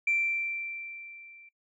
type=tone with level ramp; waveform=sine; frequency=2349 Hz; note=D7; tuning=in tune; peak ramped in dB=-22 to -51 dBFS; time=0.07-1.49 s; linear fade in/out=5 ms; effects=noise-tail reverb RT60 0.1 s tail -23 dB re dry + tanh soft clip ceiling -18 dBFS